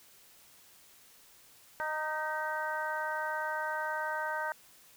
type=harmonic tone with a mistuned harmonic; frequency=309 Hz; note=D#4; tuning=12 cents flat; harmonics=2 / 3 / 4 / 5 / 6; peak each=-39 / -36 / -42 / -36 / -44 dBFS; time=1.8-4.52 s; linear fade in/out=0 ms; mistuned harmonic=6; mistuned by=+37 cents; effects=white hiss -59 dBFS RMS until 4.96 s